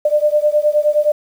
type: beating tone pair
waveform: sine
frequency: 594 / 603.6 Hz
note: D5 / D5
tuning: +20 / +47 cents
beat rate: 9.6 Hz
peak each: -14 / -15 dBFS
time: 0.05-1.12 s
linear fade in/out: 5 ms
effects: 7-bit